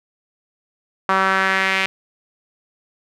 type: tone with band-pass filter sweep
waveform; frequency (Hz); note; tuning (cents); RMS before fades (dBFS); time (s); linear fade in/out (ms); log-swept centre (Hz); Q
sawtooth; 191.2; G3; -43; -18; 1.09-1.86; 0; 1200 to 2400; 2.5
effects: none